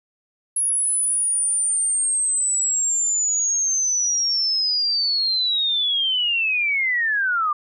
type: linear sweep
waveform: sine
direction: down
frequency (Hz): 10548 to 1171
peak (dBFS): -18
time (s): 0.56-7.53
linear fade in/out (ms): 5
effects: none